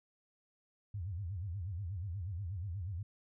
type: tone with vibrato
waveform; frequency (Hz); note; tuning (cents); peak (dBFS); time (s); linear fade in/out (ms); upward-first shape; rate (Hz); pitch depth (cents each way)
sine; 92.5; F#2; 0; -37; 0.94-3.03; 5; sine; 8.3; 220
effects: none